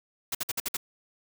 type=noise bursts; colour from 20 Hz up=white; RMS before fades=-30 dBFS; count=6; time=0.32-0.769 s; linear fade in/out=5 ms; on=29 ms; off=55 ms; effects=none